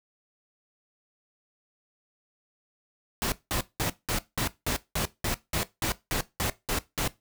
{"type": "noise bursts", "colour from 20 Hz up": "pink", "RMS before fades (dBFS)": -28, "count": 14, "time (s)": [3.22, 7.076], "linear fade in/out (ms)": 0, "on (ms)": 99, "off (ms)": 190, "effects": ["noise-tail reverb RT60 0.2 s tail -17 dB re dry"]}